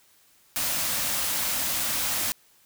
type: band-stop noise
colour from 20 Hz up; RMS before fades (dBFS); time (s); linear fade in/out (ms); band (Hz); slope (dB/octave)
white; -27; 0.56-2.32; 0; 340 to 490; 96
effects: white hiss -60 dBFS RMS until 2.65 s